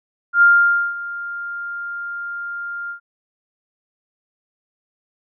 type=tone with ADSR envelope; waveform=sine; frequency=1400 Hz; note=F6; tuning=4 cents sharp; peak=-7 dBFS; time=0.33-3 s; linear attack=89 ms; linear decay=520 ms; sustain=-18 dB; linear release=100 ms; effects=none